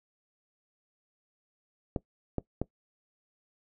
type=clicks; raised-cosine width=2 ms; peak=-16 dBFS; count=3; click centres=1.962 / 2.383 / 2.616 s; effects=noise-tail reverb RT60 0.1 s tail -20 dB re dry